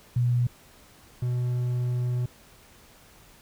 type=tone pair in turn; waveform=sine / triangle; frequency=121.9 / 123.32 Hz; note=B2 / B2; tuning=-22 / -2 cents; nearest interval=unison; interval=20 cents; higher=second; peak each=-20 / -22 dBFS; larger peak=first; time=0.16-0.47 / 1.22-2.26 s; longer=second; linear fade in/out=5 ms; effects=pink hiss -54 dBFS RMS until 3.41 s